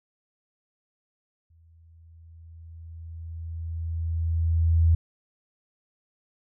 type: tone with exponential growth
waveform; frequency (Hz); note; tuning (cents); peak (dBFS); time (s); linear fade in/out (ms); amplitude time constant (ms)
sine; 82.41; E2; 0; -15; 1.5-4.95; 5; 750
effects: none